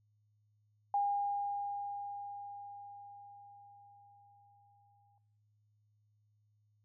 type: tone with exponential decay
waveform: sine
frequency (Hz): 810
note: G#5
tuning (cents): -43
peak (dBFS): -28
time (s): 0.94-5.18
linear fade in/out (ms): 2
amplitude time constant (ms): 920
effects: noise-tail reverb RT60 0.9 s tail -21 dB re dry + added 105 Hz sine -70 dBFS peak until 6.84 s